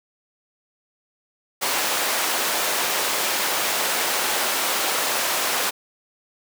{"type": "high-pass noise", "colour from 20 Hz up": "pink", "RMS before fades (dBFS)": -23, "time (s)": [1.61, 5.71], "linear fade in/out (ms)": 20, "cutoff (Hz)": 570, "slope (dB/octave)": 12, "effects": []}